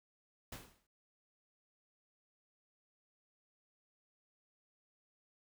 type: noise with exponential decay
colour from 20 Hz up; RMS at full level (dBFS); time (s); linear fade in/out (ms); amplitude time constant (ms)
pink; -45; 0.52-0.87; 5; 76
effects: none